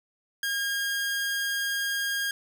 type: tone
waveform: sawtooth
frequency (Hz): 1622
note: G#6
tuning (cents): -41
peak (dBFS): -23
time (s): 0.43-2.31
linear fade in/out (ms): 2
effects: none